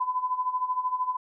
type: tone with tremolo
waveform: sine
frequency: 1008 Hz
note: B5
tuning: 35 cents sharp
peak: -22 dBFS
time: 0-1.17 s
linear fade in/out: 10 ms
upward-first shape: sine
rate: 13 Hz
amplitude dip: 75%
effects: none